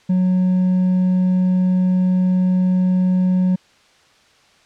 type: tone with hard clipping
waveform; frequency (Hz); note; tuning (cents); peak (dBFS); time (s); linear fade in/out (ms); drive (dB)
sine; 183.7; F#3; -12; -14; 0.09-3.56; 10; 2
effects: white hiss -53 dBFS RMS until 4.65 s + low-pass 5000 Hz 12 dB/octave